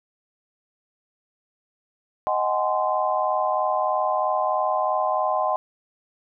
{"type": "chord", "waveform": "sine", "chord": "Ab dominant seventh", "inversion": "second", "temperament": "just", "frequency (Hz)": [623, 747.5, 830.6, 1038.3], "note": ["Eb5", "Gb5", "Ab5", "C6"], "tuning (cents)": [2, 17, 0, -14], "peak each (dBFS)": [-25, -25, -28, -25], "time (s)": [2.27, 5.56], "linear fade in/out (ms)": 0, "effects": []}